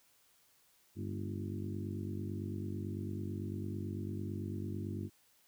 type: harmonic tone with a mistuned harmonic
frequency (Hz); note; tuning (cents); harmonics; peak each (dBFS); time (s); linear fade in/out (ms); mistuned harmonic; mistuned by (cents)
49; G1; 0; 2 / 3 / 4 / 5 / 6 / 7 / 8; -40 / -48 / -44 / -47 / -47 / -46 / -54; 0.95-5.1; 50; 4; +64
effects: white hiss -69 dBFS RMS until 5.47 s